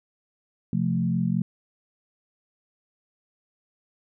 sine chord, F major, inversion second, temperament equal, 130.81 / 174.61 / 220 Hz, C3 / F3 / A3, 0 / 0 / 0 cents, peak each -28 / -24 / -27 dBFS, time 0.73-1.42 s, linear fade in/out 2 ms, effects none

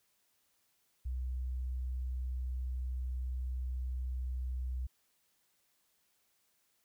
sine tone, 63.1 Hz, B1, 38 cents sharp, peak -34 dBFS, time 1.05-4.87 s, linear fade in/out 10 ms, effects white hiss -75 dBFS RMS until 6.84 s

